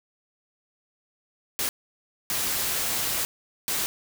white noise bursts at uneven times, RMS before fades -27 dBFS, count 3, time 1.59-1.69 / 2.3-3.25 / 3.68-3.86 s, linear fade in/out 0 ms, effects none

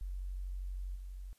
sine tone with level steps, 46.25 Hz, F#1, in tune, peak -37 / -42 dBFS, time 0.01-1.33 s, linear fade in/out 0 ms, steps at 0.95 s, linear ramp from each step 10 ms, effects white hiss -71 dBFS RMS until 1.38 s + resampled to 32000 Hz

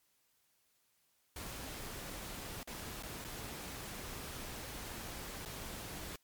pink noise with dropouts, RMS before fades -45 dBFS, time 1.36-6.16 s, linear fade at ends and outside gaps 2 ms, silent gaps 2.631-2.674 / 3.026-3.033 / 3.243-3.247 / 5.452-5.458 s, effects white hiss -75 dBFS RMS until 6.23 s + MP3 96 kbps

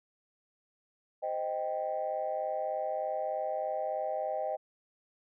sine chord, C minor, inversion none, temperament equal with one note detuned, 519 / 622.3 / 784 Hz, C5 / Eb5 / G5, -14 / 0 / 0 cents, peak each -37 / -33 / -35 dBFS, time 1.22-4.57 s, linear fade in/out 20 ms, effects tanh soft clip ceiling -23 dBFS

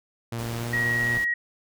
sawtooth tone with pitch glide, 116.54 to 119.33 Hz, A#2 to A#2, 0 to +41 cents, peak -25 dBFS, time 0.32-1.18 s, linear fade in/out 5 ms, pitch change +41 cents, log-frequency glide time 0.56-0.75 s
pink noise, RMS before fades -39 dBFS, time 0.38-1.25 s, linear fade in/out 10 ms
sine tone, 1900 Hz, A#6, 33 cents sharp, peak -22 dBFS, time 0.73-1.34 s, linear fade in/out 5 ms
effects none

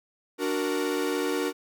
45% pulse chord, D augmented, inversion none, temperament equal, 293.7 / 370 / 466.2 Hz, D4 / F#4 / A#4, 0 / 0 / 0 cents, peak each -30 dBFS, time 0.38-1.53 s, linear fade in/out 50 ms, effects none

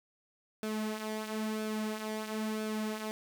sawtooth tone with flanger, 216.4 Hz, A3, 29 cents flat, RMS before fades -36 dBFS, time 0.63-3.11 s, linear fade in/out 0 ms, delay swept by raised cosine 1 to 5.4 ms, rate 1 Hz, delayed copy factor -0.55, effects 10-bit

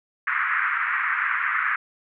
pink band-pass noise, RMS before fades -24 dBFS, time 0.27-1.76 s, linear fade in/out 5 ms, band 1200 to 2100 Hz, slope 48 dB/octave, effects none

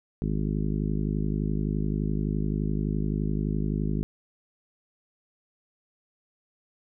harmonic tone, 51.7 Hz, G#1, 7 cents flat, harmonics 1 / 2 / 3 / 4 / 5 / 6 / 7 / 8, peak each -30 / -37 / -29 / -31 / -35 / -38 / -39 / -42 dBFS, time 0.22-4.03 s, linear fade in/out 0 ms, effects none

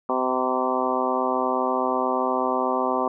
harmonic tone with a mistuned harmonic, 128.3 Hz, C3, 34 cents flat, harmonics 2 / 3 / 4 / 5 / 6 / 7 / 8 / 9, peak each -29 / -29 / -29 / -29 / -29 / -29 / -29 / -29 dBFS, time 0.09-3.08 s, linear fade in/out 2 ms, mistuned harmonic 7, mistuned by +29 cents, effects none

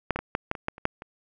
clicks, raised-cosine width 0.5 ms, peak -8 / -14 / -16 / -9 / -11 / -21 / -11 / -28 / -7 / -24 dBFS, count 10, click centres 0.107 / 0.16 / 0.19 / 0.351 / 0.514 / 0.552 / 0.684 / 0.781 / 0.854 / 1.021 s, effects none

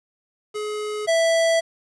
square tone pair in turn, 422.5 / 659.7 Hz, G#4 / E5, +30 / +1 cents, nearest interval minor sixth, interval 771 cents, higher second, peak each -26 / -17 dBFS, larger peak second, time 0.54-1.07 / 1.07-1.61 s, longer second, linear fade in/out 20 ms, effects resampled to 22050 Hz + 8-bit

